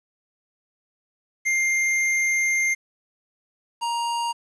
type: tone pair in turn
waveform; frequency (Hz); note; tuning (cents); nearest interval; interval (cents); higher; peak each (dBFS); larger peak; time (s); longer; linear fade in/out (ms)
square; 2107 / 938.6; C7 / A#5; +12 / +12; octave + major second; 1400; first; -20 / -24; first; 1.45-2.75 / 3.81-4.33; first; 20
effects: resampled to 22050 Hz + 9-bit